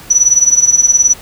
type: tone with tremolo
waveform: sine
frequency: 5920 Hz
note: F#8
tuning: in tune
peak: -3 dBFS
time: 0.1-1.14 s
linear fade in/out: 10 ms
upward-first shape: sine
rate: 19 Hz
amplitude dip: 80%
effects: pink hiss -35 dBFS RMS until 1.21 s